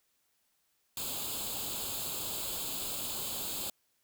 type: noise with comb filter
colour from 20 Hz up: white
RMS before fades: -37 dBFS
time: 0.97-3.7 s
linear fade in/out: 2 ms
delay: 0.26 ms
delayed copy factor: +0.8
effects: white hiss -75 dBFS RMS until 4.03 s